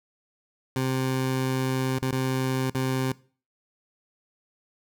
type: tone with dropouts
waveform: 20% pulse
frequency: 130.81 Hz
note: C3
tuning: in tune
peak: -19 dBFS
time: 0.76-3.12 s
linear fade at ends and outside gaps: 2 ms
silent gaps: 1.985-2.023 / 2.11-2.127 / 2.7-2.748 s
effects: noise-tail reverb RT60 0.4 s tail -21 dB re dry